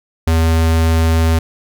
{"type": "tone", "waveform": "square", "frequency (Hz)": 81.5, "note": "E2", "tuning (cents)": -19, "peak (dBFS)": -11, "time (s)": [0.27, 1.39], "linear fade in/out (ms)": 5, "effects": []}